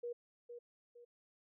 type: tone with echo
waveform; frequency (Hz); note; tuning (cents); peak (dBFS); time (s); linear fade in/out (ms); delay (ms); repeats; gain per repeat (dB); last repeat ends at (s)
sine; 478.8; A#4; +46; -39; 0.03-0.13; 10; 460; 2; -8; 1.05
effects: none